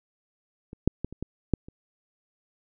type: clicks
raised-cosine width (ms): 3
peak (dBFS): -27 / -6 / -16 / -27 / -19 / -8 / -30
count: 7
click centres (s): 0.731 / 0.876 / 1.046 / 1.126 / 1.226 / 1.537 / 1.685
effects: none